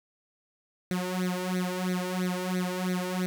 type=tone with flanger; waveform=sawtooth; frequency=182.3 Hz; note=F#3; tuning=25 cents flat; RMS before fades=-30 dBFS; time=0.91-3.26 s; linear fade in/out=0 ms; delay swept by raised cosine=0.49 to 2.19 ms; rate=3 Hz; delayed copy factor=+1; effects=none